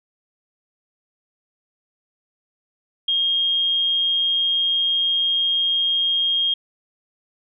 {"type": "tone", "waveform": "sine", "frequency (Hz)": 3237, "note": "G#7", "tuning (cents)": -45, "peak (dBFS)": -17, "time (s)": [3.08, 6.54], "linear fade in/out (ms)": 5, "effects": []}